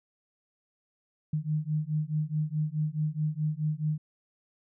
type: beating tone pair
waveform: sine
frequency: 150.9 / 155.6 Hz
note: D3 / D#3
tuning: +47 / 0 cents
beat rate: 4.7 Hz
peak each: -30 dBFS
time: 1.33-3.98 s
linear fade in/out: 5 ms
effects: none